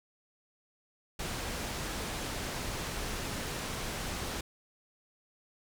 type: low-pass noise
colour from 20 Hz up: pink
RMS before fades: -37 dBFS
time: 1.19-4.41 s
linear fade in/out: 5 ms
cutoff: 10000 Hz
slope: 12 dB/octave
effects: none